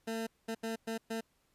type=tone bursts at uneven times; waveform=20% pulse; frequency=225.5 Hz; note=A3; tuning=43 cents sharp; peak=-30 dBFS; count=5; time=0.07-0.27 / 0.48-0.55 / 0.63-0.76 / 0.87-0.98 / 1.1-1.21 s; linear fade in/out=10 ms; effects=pink hiss -74 dBFS RMS until 1.54 s + resampled to 32000 Hz